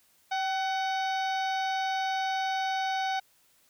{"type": "harmonic tone with a mistuned harmonic", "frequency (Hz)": 750, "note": "F#5", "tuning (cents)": 23, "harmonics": [1, 2, 3, 4, 5, 6, 7, 8], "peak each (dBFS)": [-28, -36, -39, -44, -41, -47, -50, -49], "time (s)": [0.31, 3.2], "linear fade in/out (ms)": 10, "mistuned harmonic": 1, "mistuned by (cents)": 42, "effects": ["white hiss -65 dBFS RMS until 3.69 s"]}